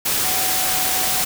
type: tone in noise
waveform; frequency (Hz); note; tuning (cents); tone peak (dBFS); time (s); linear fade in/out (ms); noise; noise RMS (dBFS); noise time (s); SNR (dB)
sine; 749; F#5; +21; -28; 0.24-1.23; 10; white; -20; 0.05-1.25; -11
effects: none